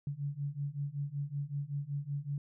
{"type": "beating tone pair", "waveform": "sine", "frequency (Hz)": [140, 145.3], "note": ["C#3", "D3"], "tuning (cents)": [18, -18], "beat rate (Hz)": 5.3, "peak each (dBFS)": [-38, -37], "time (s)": [0.07, 2.38], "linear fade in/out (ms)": 2, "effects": []}